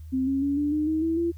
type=tone with pitch steps; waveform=sine; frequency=261.6 / 271.5 / 281.7 / 292.3 / 303.3 / 314.7 / 326.6 / 338.9 Hz; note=C4 / C#4 / C#4 / D4 / D#4 / D#4 / E4 / E4; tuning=0 / -36 / +28 / -8 / -44 / +20 / -16 / +48 cents; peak=-22 dBFS; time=0.12-1.32 s; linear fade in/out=20 ms; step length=150 ms; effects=added 79 Hz sine -38 dBFS peak until 1.37 s + white hiss -65 dBFS RMS until 1.37 s